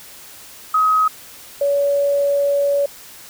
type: tone pair in turn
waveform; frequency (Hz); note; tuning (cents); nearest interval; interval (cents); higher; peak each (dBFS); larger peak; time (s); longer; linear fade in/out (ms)
sine; 1267 / 566.5; D#6 / C#5; +31 / +37; octave + major second; 1394; first; -12 / -14; first; 0.74-1.08 / 1.61-2.86; second; 5
effects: white hiss -40 dBFS RMS until 3.29 s